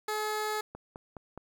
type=tone; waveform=15% pulse; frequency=426.9 Hz; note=G#4; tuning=48 cents sharp; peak=-24 dBFS; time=0.08-0.61 s; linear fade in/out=5 ms
type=click train; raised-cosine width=1 ms; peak=-28 dBFS; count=4; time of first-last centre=0.75-1.376 s; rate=4.79 Hz
effects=11-bit